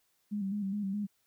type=tone with vibrato; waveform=sine; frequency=200.4 Hz; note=G3; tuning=38 cents sharp; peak=-31 dBFS; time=0.31-1.07 s; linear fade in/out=20 ms; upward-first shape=square; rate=4.8 Hz; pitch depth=58 cents each way; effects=white hiss -74 dBFS RMS until 1.26 s